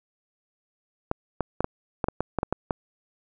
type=clicks; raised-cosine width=1 ms; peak=-10 dBFS; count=11; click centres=1.114 / 1.407 / 1.606 / 1.644 / 2.042 / 2.085 / 2.206 / 2.387 / 2.431 / 2.526 / 2.708 s; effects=none